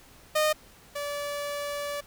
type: tone pair in turn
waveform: sawtooth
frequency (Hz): 614 / 577.8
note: D#5 / D5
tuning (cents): -23 / -28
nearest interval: minor second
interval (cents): 105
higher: first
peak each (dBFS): -18 / -27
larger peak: first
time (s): 0.35-0.53 / 0.95-2.01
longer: second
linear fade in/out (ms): 10
effects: pink hiss -54 dBFS RMS until 2.06 s

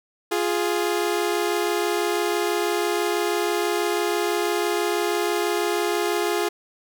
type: tone pair together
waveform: sawtooth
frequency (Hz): 349.2 / 415.3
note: F4 / G#4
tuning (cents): 0 / 0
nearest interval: minor third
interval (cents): 300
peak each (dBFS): -20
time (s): 0.31-6.49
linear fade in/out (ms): 10
effects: none

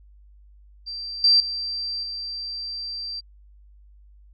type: tone with level steps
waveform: sine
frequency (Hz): 4699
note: D8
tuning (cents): 0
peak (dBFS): -30 / -13 / -26 / -29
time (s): 0.86-3.21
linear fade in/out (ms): 20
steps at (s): 1.24 / 1.4 / 2.03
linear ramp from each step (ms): 2
effects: added 50 Hz sine -48 dBFS peak until 4.33 s

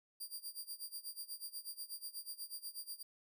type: tone with tremolo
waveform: 10% pulse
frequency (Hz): 4764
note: D8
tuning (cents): +24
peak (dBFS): -35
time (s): 0.2-3.03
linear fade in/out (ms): 10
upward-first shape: sine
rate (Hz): 8.2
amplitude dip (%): 90
effects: none

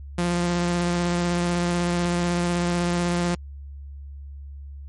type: tone with vibrato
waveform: sawtooth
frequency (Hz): 174.4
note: F3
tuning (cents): -2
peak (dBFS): -17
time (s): 0.18-3.35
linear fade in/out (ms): 5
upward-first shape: square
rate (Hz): 16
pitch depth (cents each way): 10
effects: added 70 Hz sine -35 dBFS peak until 4.88 s + MP3 48 kbps

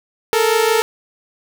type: tone pair together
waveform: sawtooth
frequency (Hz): 434.7 / 460.6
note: A4 / A#4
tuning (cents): -21 / -21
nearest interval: minor second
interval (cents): 100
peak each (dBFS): -12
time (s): 0.33-0.82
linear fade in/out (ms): 0
effects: none

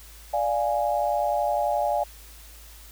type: chord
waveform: sine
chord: D diminished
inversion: none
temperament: equal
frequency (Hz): 587.3 / 698.5 / 830.6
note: D5 / F5 / Ab5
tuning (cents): 0 / 0 / 0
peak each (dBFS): -26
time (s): 0.33-2.04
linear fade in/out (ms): 10
effects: added 54 Hz sine -46 dBFS peak until 2.91 s + white hiss -49 dBFS RMS until 2.91 s

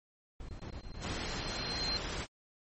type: noise bursts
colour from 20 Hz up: brown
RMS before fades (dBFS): -43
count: 7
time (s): 0.4-1.136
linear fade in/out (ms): 2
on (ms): 88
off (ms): 20
type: tone with exponential growth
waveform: sine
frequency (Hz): 4160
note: C8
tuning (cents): -11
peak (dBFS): -31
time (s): 0.45-1.97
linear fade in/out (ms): 0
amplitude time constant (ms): 330
type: noise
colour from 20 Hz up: pink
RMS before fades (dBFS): -38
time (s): 1-2.27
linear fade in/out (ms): 50
effects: low-pass 12000 Hz 12 dB/octave + MP3 32 kbps

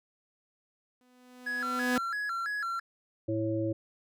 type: tone with exponential growth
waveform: sawtooth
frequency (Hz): 250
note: B3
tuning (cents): +21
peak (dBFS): -21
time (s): 1.01-1.98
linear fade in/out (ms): 1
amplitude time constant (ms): 210
type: tone with vibrato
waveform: triangle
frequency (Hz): 1512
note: F#6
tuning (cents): +37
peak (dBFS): -29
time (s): 1.46-2.8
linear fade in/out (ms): 10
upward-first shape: square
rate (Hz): 3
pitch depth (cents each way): 180
type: harmonic tone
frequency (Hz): 110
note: A2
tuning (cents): 0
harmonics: 1 / 3 / 5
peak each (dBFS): -34 / -30 / -34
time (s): 3.28-3.73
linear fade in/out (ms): 10
effects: none

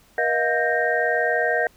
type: tone cluster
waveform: sine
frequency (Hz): 477.2 / 631 / 711 / 1578 / 1854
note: A#4 / D#5 / F5 / G6 / A#6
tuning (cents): +41 / +24 / +31 / +11 / -10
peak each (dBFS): -25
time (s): 0.18-1.67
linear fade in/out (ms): 2
effects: pink hiss -56 dBFS RMS until 1.76 s

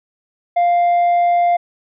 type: tone with tanh clipping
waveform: sine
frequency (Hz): 698.5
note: F5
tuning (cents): 0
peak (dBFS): -12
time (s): 0.56-1.57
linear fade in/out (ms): 10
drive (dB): 3
effects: none

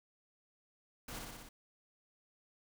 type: noise with echo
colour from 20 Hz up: pink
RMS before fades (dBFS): -45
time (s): 1.08-1.19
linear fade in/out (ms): 5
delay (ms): 60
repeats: 5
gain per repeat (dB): -2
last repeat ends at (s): 1.49
effects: none

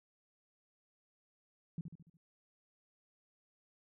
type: tone with echo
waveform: sine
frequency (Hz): 164.81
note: E3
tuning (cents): 0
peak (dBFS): -36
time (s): 1.78-1.81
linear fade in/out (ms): 2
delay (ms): 72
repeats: 5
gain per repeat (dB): -6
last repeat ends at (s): 2.17
effects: none

